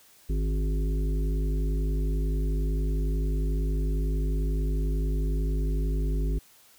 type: harmonic tone with a mistuned harmonic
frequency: 51.1 Hz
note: G#1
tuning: 27 cents flat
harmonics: 1 / 3 / 5 / 7 / 8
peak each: -24 / -34 / -38 / -41 / -42 dBFS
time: 0.29-6.39 s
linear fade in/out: 10 ms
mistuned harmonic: 5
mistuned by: +47 cents
effects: white hiss -57 dBFS RMS until 6.78 s